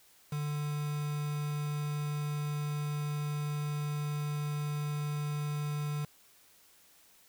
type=tone with quantisation; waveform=triangle; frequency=147.9 Hz; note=D3; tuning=13 cents sharp; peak=-30 dBFS; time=0.32-6.05 s; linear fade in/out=5 ms; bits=7; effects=white hiss -62 dBFS RMS until 7.28 s